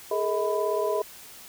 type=tone cluster; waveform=sine; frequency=414.7 / 452.4 / 637 / 996 Hz; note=G#4 / A4 / D#5 / B5; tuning=-3 / +48 / +41 / +14 cents; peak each=-27 / -31 / -28 / -31 dBFS; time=0.11-1.02 s; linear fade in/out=5 ms; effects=white hiss -46 dBFS RMS until 1.48 s